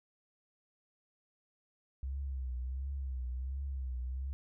sine tone with vibrato, 65.41 Hz, C2, in tune, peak -35 dBFS, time 2.03-4.33 s, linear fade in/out 0 ms, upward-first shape triangle, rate 1.4 Hz, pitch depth 110 cents each way, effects none

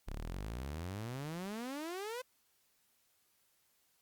sawtooth exponential sweep, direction up, 32 to 520 Hz, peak -36 dBFS, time 0.07-2.22 s, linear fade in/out 10 ms, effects white hiss -74 dBFS RMS until 4.01 s + Opus 48 kbps

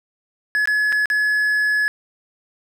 triangle tone with dropouts, 1700 Hz, G#6, 40 cents sharp, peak -14 dBFS, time 0.55-1.88 s, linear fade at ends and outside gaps 0 ms, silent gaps 0.656-0.674 / 0.922-0.926 / 1.057-1.101 s, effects none

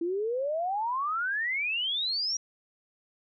sine exponential sweep, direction up, 328.3 to 5790 Hz, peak -27 dBFS, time 0.01-2.37 s, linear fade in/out 5 ms, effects none

